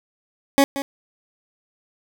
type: tone with echo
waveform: 20% pulse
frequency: 277.2 Hz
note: C#4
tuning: in tune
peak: -7 dBFS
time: 0.58-0.64 s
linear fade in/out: 0 ms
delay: 180 ms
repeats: 1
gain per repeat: -12 dB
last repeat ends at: 0.82 s
effects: none